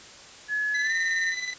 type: tone with pitch glide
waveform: sine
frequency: 1700 to 1822 Hz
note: G#6 to A#6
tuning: +40 to -40 cents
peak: -24 dBFS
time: 0.48-1.35 s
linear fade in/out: 50 ms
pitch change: +120 cents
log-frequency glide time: 0.81-0.93 s
type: tone with tremolo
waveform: sawtooth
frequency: 2000 Hz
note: B6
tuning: 21 cents sharp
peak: -24 dBFS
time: 0.74-1.54 s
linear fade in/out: 10 ms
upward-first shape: square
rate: 19 Hz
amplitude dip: 50%
effects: white hiss -46 dBFS RMS until 1.58 s + resampled to 16000 Hz